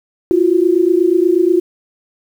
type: tone pair together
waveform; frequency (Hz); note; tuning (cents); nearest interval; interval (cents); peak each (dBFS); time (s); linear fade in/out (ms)
sine; 338.6 / 366.9; E4 / F#4; +46 / -15; minor second; 139; -12; 0.31-1.6; 0
effects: 7-bit